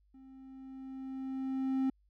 triangle tone with level ramp, 264.8 Hz, C4, 21 cents sharp, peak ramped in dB -51 to -25 dBFS, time 0.14-1.9 s, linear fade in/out 5 ms, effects added 50 Hz sine -66 dBFS peak until 2.09 s

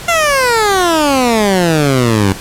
15% pulse exponential sweep, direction down, 698.5 to 93.6 Hz, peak -3 dBFS, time 0.08-2.33 s, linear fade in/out 5 ms, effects pink hiss -28 dBFS RMS until 2.4 s + low-pass 12000 Hz 12 dB/octave

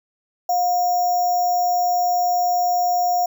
sine tone with sample-and-hold, 715 Hz, F5, 41 cents sharp, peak -16 dBFS, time 0.49-3.26 s, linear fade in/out 5 ms, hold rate 6300 Hz, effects none

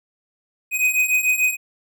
square beating tone pair, 2500 / 2506.8 Hz, D#7 / D#7, +8 / +12 cents, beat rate 6.8 Hz, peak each -22 / -19 dBFS, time 0.71-1.57 s, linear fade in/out 50 ms, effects none

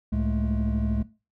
triangle tone cluster, 67.6 / 108.3 / 211.4 / 223.9 Hz, C#2 / A2 / G#3 / A3, -43 / -27 / +31 / +30 cents, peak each -24 / -28 / -24 / -31 dBFS, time 0.12-1.03 s, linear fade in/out 10 ms, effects noise-tail reverb RT60 0.3 s tail -18 dB re dry + tanh soft clip ceiling -14 dBFS

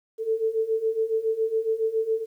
sine beating tone pair, 440 / 447.2 Hz, A4 / A4, 0 / +28 cents, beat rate 7.2 Hz, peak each -27 / -24 dBFS, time 0.18-2.26 s, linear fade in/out 50 ms, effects 10-bit

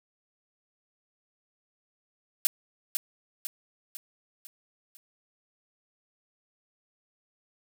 blue noise with echo, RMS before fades -21 dBFS, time 2.45-2.47 s, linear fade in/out 0 ms, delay 500 ms, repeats 5, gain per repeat -6 dB, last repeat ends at 4.97 s, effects none

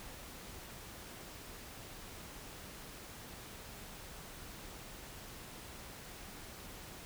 silence, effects pink hiss -50 dBFS RMS until 7.05 s

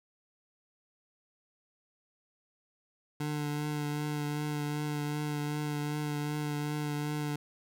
25% pulse tone with vibrato, 148.5 Hz, D3, 20 cents sharp, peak -28 dBFS, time 3.2-7.36 s, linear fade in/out 5 ms, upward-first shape triangle, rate 2.6 Hz, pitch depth 21 cents each way, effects none

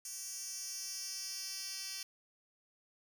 10% pulse tone with high-pass filter sweep, 385.5 Hz, G4, 29 cents flat, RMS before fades -43 dBFS, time 0.05-2.03 s, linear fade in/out 2 ms, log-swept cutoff 6900 to 4200 Hz, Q 2.6, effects none

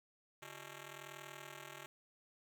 5% pulse ring-modulated tone, 246.9 Hz, B3, in tune, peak -35 dBFS, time 0.42-1.86 s, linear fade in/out 0 ms, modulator 103 Hz, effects none

